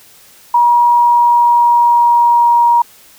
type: tone with pitch glide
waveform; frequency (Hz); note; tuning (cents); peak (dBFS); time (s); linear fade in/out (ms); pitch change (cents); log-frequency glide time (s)
sine; 956 to 947.2; A#5 to A#5; +43 to +27; -6; 0.54-2.82; 5; -16; 0.89-2.6
effects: white hiss -43 dBFS RMS until 3.18 s